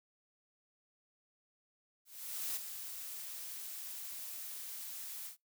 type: noise with ADSR envelope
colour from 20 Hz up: blue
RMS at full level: -37 dBFS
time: 2.05-5.37 s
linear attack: 510 ms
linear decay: 18 ms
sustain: -8 dB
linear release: 110 ms
effects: noise-tail reverb RT60 0.2 s tail -26 dB re dry